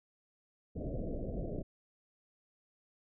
pink low-pass noise, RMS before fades -38 dBFS, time 0.75-1.63 s, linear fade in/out 20 ms, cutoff 670 Hz, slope 96 dB/octave, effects none

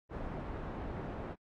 pink low-pass noise, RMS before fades -41 dBFS, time 0.09-1.36 s, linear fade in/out 50 ms, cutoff 1000 Hz, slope 12 dB/octave, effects AAC 32 kbps

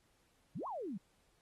sine exponential two-way sweep, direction up then down, 121.8 to 1142 to 172.2 Hz, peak -39 dBFS, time 0.55-0.98 s, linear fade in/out 10 ms, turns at 0.67 s, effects pink hiss -74 dBFS RMS until 1.41 s + AAC 32 kbps

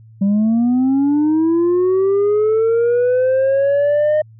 sine linear sweep, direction up, 193.8 to 616 Hz, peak -9 dBFS, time 0.21-4.22 s, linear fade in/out 10 ms, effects tanh soft clip ceiling -11 dBFS + added 111 Hz sine -40 dBFS peak until 4.39 s

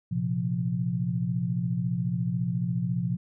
sine chord, Bb suspended second, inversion none, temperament equal, 116.54 / 130.81 / 174.61 Hz, Bb2 / C3 / F3, 0 / 0 / 0 cents, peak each -31 / -30 / -28 dBFS, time 0.11-3.17 s, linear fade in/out 10 ms, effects none

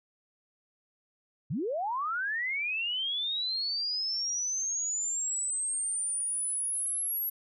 sine linear sweep, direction up, 110 to 11650 Hz, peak -29 dBFS, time 1.5-7.3 s, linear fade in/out 10 ms, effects none

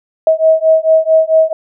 sine beating tone pair, 637 / 641.5 Hz, D#5 / E5, +41 / -47 cents, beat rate 4.5 Hz, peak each -10 dBFS, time 0.27-1.53 s, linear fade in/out 2 ms, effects none

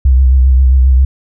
sine tone with vibrato, 64.9 Hz, C2, 13 cents flat, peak -4 dBFS, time 0.05-1.05 s, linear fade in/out 5 ms, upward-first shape triangle, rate 7.5 Hz, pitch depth 66 cents each way, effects none

